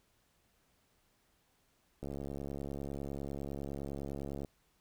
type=click train; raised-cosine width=2 ms; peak=-28 dBFS; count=170; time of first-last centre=2.03-4.448 s; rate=69.9 Hz; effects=pink hiss -73 dBFS RMS until 4.8 s